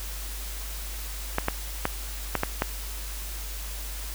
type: clicks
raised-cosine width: 0.5 ms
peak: -8 dBFS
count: 6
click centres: 1.384 / 1.484 / 1.854 / 2.353 / 2.434 / 2.621 s
effects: added 50 Hz sine -34 dBFS peak until 4.14 s + white hiss -39 dBFS RMS until 4.14 s